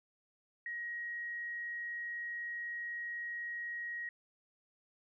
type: tone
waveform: sine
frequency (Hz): 1892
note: A#6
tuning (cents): +25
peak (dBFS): -38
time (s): 0.66-4.09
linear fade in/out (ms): 2
effects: none